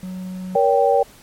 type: tone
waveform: triangle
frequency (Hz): 185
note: F#3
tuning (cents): 0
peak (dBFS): -25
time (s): 0.03-0.56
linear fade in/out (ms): 0
type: chord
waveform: sine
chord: G diminished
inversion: first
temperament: just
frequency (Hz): 470.4 / 564.5 / 784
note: Bb4 / Db5 / G5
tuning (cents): +16 / +31 / 0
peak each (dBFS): -17 / -17 / -17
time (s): 0.55-1.03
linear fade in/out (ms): 5
effects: pink hiss -47 dBFS RMS until 1.22 s + MP3 64 kbps